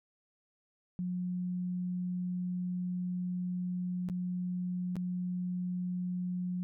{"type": "tone with dropouts", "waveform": "sine", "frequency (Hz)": 180, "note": "F#3", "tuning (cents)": -47, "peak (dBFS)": -32, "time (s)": [0.99, 6.63], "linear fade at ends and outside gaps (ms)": 0, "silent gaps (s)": [[4.088, 4.098], [4.956, 4.966]], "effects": []}